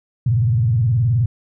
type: tone with vibrato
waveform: sine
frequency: 116.54 Hz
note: A#2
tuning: in tune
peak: -13 dBFS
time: 0.26-1.26 s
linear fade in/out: 5 ms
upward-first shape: square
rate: 19 Hz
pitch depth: 180 cents each way
effects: none